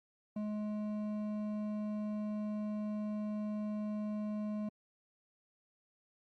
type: tone with hard clipping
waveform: triangle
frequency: 211 Hz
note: G#3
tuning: 28 cents sharp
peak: -37 dBFS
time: 0.36-4.69 s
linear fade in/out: 5 ms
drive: 12 dB
effects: Opus 48 kbps